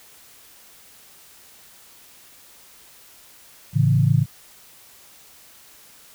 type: chord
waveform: sine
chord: A major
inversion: none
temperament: equal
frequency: 110 / 138.59 / 164.81 Hz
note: A2 / C#3 / E3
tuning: 0 / 0 / 0 cents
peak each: -19 / -17 / -21 dBFS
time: 3.73-4.26 s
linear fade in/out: 50 ms
effects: white hiss -49 dBFS RMS until 6.14 s